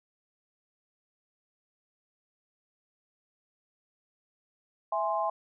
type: chord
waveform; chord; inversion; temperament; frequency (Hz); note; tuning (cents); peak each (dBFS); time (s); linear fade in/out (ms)
sine; E augmented; none; equal; 659.3 / 830.6 / 1046.5; E5 / G#5 / B#5; 0 / 0 / 0; -31; 4.92-5.3; 5
effects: none